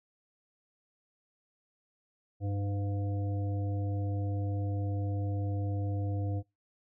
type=harmonic tone with a mistuned harmonic; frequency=100.9 Hz; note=G#2; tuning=49 cents flat; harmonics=1 / 3 / 5 / 7; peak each=-30 / -40 / -44 / -47 dBFS; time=2.4-6.43 s; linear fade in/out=50 ms; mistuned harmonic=1; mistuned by=-27 cents; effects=noise-tail reverb RT60 0.2 s tail -22 dB re dry